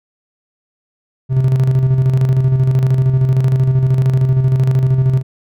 triangle tone with tremolo, 130.81 Hz, C3, in tune, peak -6 dBFS, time 1.29-5.23 s, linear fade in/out 50 ms, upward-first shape square, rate 13 Hz, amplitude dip 45%, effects none

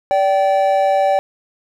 triangle tone pair together, 579.8 / 774 Hz, D5 / G5, -22 / -22 cents, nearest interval perfect fourth, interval 500 cents, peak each -13 dBFS, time 0.11-1.19 s, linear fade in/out 0 ms, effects none

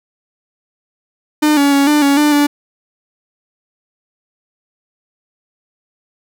45% pulse tone with pitch steps, 302.3 / 282.9 / 279.5 / 297.6 / 280.5 / 297.2 / 290.3 Hz, D#4 / C#4 / C#4 / D4 / C#4 / D4 / D4, -50 / +35 / +14 / +23 / +21 / +21 / -20 cents, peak -9 dBFS, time 1.42-2.47 s, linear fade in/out 10 ms, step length 150 ms, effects none

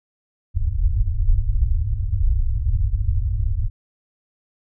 pink low-pass noise, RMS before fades -19 dBFS, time 0.54-3.7 s, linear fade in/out 20 ms, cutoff 110 Hz, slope 96 dB/octave, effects none

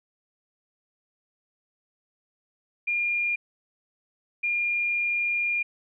sine tone pair in turn, 2411 / 2411 Hz, D7 / D7, +45 / +45 cents, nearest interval unison, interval 0 cents, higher neither, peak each -23 dBFS, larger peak neither, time 2.87-3.36 / 4.43-5.63 s, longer second, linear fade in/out 10 ms, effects none

